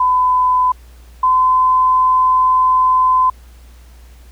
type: tone pair in turn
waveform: sine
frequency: 1007 / 1022.2 Hz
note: B5 / C6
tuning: +33 / -41 cents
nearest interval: unison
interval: 26 cents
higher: second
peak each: -10 / -9 dBFS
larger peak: second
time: 0-0.72 / 1.23-3.3 s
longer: second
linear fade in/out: 5 ms
effects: added 60 Hz sine -38 dBFS peak until 4.31 s + pink hiss -50 dBFS RMS until 4.31 s